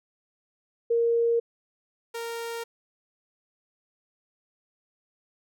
sine / sawtooth tone pair in turn, 466.2 / 463.8 Hz, A#4 / A#4, 0 / -9 cents, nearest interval unison, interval 9 cents, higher first, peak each -20 / -28 dBFS, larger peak first, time 0.9-1.4 / 2.14-2.64 s, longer neither, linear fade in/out 10 ms, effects none

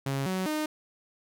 sawtooth tone with pitch steps, 136.9 / 187.1 / 306.8 Hz, C#3 / F#3 / D#4, -21 / +20 / -24 cents, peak -24 dBFS, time 0.06-0.66 s, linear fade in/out 5 ms, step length 200 ms, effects none

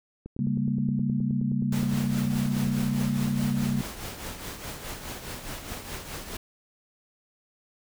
click train, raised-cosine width 3 ms, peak -25 dBFS, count 24, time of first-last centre 0.26-2.671 s, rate 9.54 Hz
sine chord, G diminished, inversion second, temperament equal with one note detuned, 138.59 / 199.19 / 233.1 Hz, Db3 / G3 / Bb3, 0 / +28 / 0 cents, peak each -28 dBFS, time 0.39-3.81 s, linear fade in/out 2 ms
pink noise with tremolo, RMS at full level -35 dBFS, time 1.72-6.37 s, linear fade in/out 5 ms, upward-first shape triangle, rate 4.8 Hz, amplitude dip 60%
effects none

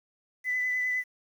sine tone with vibrato, 2000 Hz, B6, 21 cents sharp, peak -25 dBFS, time 0.44-1.04 s, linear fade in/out 50 ms, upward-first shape triangle, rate 9.8 Hz, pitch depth 18 cents each way, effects tanh soft clip ceiling -21 dBFS + 9-bit

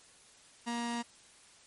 sawtooth tone pair together, 236.3 / 472.6 Hz, A#3 / A#4, +24 / +24 cents, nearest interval octave, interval 1200 cents, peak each -30 / -33 dBFS, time 0.66-1.03 s, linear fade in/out 20 ms, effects white hiss -59 dBFS RMS until 1.66 s + MP3 48 kbps

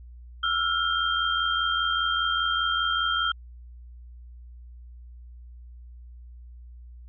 sine tone cluster, 1333 / 1418 / 3180 Hz, E6 / F6 / G7, +19 / +26 / +24 cents, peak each -27 dBFS, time 0.43-3.32 s, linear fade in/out 5 ms, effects added 60 Hz sine -42 dBFS peak until 7.08 s

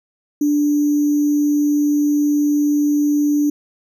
sine tone with sample-and-hold, 293.7 Hz, D4, in tune, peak -13 dBFS, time 0.41-3.5 s, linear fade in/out 5 ms, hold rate 6300 Hz, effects none

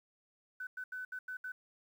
sine tone bursts at uneven times, 1506 Hz, F#6, 30 cents sharp, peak -39 dBFS, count 6, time 0.6-0.67 / 0.77-0.84 / 0.92-1.05 / 1.12-1.19 / 1.28-1.37 / 1.44-1.52 s, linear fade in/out 5 ms, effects 11-bit

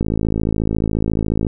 click train, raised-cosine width 3 ms, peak -6 dBFS, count 80, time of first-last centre 0.01-1.468 s, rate 54.2 Hz, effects none

